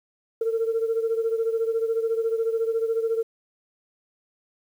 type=beating tone pair; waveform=sine; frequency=450.5 / 464.5 Hz; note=A4 / A#4; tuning=+41 / -6 cents; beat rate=14 Hz; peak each=-22 / -27 dBFS; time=0.41-3.23 s; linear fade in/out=5 ms; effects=tanh soft clip ceiling -16 dBFS + 9-bit